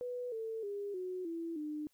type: tone with pitch steps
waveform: sine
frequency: 493 / 446.9 / 405.1 / 367.2 / 332.9 / 301.7 Hz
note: B4 / A4 / G#4 / F#4 / E4 / D4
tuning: -3 / +27 / -43 / -13 / +17 / +47 cents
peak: -37 dBFS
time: 0.01-1.87 s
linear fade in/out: 0 ms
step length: 310 ms
effects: white hiss -75 dBFS RMS until 1.93 s